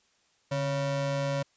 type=ring-modulated tone; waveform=square; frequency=207.7 Hz; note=G#3; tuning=in tune; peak=-25 dBFS; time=0.51-1.43 s; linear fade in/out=10 ms; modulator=351 Hz; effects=white hiss -68 dBFS RMS until 1.56 s + resampled to 16000 Hz